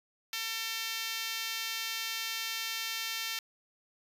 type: tone with high-pass filter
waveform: 5% pulse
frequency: 450 Hz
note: A4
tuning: 39 cents sharp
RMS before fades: -36 dBFS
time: 0.33-3.39 s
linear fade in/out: 2 ms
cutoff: 1700 Hz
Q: 0.72
effects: resampled to 32000 Hz